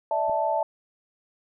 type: chord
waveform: sine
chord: D suspended second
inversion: none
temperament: equal with one note detuned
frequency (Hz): 587.3 / 651.7 / 880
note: D5 / E5 / A5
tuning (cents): 0 / -20 / 0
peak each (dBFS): -29 / -26 / -25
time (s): 0.11-0.63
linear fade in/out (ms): 2
type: clicks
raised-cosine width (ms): 2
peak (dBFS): -37 / -29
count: 2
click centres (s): 0.285 / 0.296
effects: none